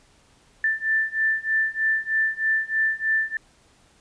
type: beating tone pair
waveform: sine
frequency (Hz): 1769 / 1772.2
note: A6 / A6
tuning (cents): +9 / +12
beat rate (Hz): 3.2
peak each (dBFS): -24 / -23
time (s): 0.64-3.37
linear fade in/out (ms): 2
effects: pink hiss -58 dBFS RMS until 4 s + resampled to 22050 Hz